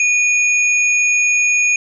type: tone pair together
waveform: sine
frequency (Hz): 2461 / 6586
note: D#7 / G#8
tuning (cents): -20 / -15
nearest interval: octave + perfect fourth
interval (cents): 1705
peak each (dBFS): -12 / -20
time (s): 0-1.76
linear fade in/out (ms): 2
effects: none